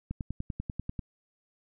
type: click train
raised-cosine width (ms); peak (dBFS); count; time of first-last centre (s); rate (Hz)
5; -21; 10; 0.11-0.992; 10.2
effects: none